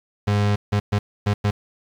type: tone bursts at uneven times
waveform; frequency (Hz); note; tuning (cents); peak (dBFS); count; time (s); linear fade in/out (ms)
35% pulse; 102.8; G#2; -17; -15; 5; 0.27-0.56 / 0.72-0.8 / 0.92-0.99 / 1.26-1.34 / 1.44-1.51; 10
effects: low-pass 5000 Hz 12 dB/octave + 7-bit